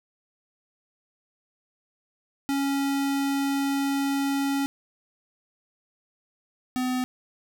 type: tone pair in turn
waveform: square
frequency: 277.2 / 253.4 Hz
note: C#4 / B3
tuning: 0 / +45 cents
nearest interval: major second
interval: 155 cents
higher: first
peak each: -24 / -25 dBFS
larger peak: first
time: 2.49-4.66 / 6.76-7.04 s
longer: first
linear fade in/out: 0 ms
effects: none